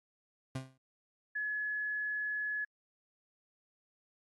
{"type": "tone with exponential decay", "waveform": "30% pulse", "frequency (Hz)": 131.6, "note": "C3", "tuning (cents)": 10, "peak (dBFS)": -31, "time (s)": [0.55, 0.78], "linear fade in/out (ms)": 5, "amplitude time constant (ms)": 48}
{"type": "tone with vibrato", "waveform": "sine", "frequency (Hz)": 1700, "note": "G#6", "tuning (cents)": 40, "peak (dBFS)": -33, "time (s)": [1.35, 2.65], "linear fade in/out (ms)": 10, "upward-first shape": "sine", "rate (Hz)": 20, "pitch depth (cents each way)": 8}
{"effects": ["AAC 32 kbps"]}